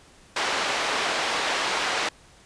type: band-pass noise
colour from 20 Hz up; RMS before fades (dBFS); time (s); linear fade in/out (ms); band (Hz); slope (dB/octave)
pink; -26; 0.36-2.09; 5; 580 to 4600; 12
effects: pink hiss -53 dBFS RMS until 2.45 s + resampled to 22050 Hz